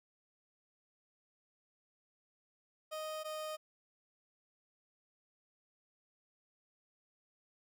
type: tone pair in turn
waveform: 30% pulse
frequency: 622.3 / 619.4 Hz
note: D#5 / D#5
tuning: 0 / -8 cents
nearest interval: unison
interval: 8 cents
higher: first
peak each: -37 / -37 dBFS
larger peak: neither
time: 2.91-3.24 / 3.24-3.57 s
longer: neither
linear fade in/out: 20 ms
effects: none